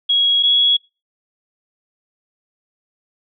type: tone pair in turn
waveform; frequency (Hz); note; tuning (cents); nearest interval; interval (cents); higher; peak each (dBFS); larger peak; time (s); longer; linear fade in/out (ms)
sine; 3314 / 3345; G#7 / G#7; -4 / +12; unison; 16; second; -12 / -11; second; 0.09-0.43 / 0.43-0.77; neither; 10
effects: noise-tail reverb RT60 0.3 s tail -26 dB re dry